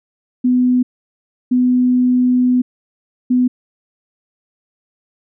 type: tone bursts at uneven times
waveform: sine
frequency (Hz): 250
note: B3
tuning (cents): +21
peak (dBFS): -10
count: 3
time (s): 0.44-0.83 / 1.51-2.62 / 3.3-3.48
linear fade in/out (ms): 10
effects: none